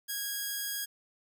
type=tone; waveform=5% pulse; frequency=1644 Hz; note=G#6; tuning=18 cents flat; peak=-22 dBFS; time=0.08-0.86 s; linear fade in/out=20 ms; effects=none